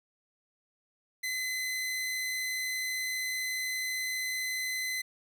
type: tone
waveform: sawtooth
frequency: 2033 Hz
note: B6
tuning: 50 cents sharp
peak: -28 dBFS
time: 1.23-5.02 s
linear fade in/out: 10 ms
effects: none